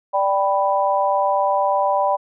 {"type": "chord", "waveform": "sine", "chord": "G major", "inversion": "second", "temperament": "equal", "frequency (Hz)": [587.3, 784, 987.8], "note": ["D5", "G5", "B5"], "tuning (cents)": [0, 0, 0], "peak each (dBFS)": -20, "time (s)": [0.13, 2.17], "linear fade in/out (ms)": 20, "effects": []}